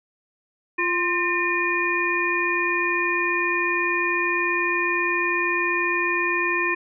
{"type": "harmonic tone with a mistuned harmonic", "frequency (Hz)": 348.5, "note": "F4", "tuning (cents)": -4, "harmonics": [1, 3, 5, 7], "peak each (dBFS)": [-27, -27, -25, -24], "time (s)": [0.78, 6.75], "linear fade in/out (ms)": 10, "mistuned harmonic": 5, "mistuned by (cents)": 63, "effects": []}